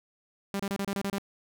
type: tone bursts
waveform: sawtooth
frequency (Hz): 198.2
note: G3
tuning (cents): +19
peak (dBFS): -25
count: 8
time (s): 0.54-1.183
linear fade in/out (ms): 0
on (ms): 55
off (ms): 29
effects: none